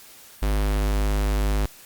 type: tone with notch filter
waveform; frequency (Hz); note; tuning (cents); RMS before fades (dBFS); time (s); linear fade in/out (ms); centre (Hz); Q
square; 51; G#1; -31; -22; 0.42-1.66; 5; 110; 1.2
effects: white hiss -47 dBFS RMS until 1.85 s + Opus 48 kbps